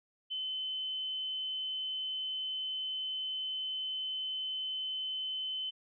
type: tone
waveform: sine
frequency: 3050 Hz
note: G7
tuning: 48 cents flat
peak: -34 dBFS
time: 0.3-5.71 s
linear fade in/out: 20 ms
effects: none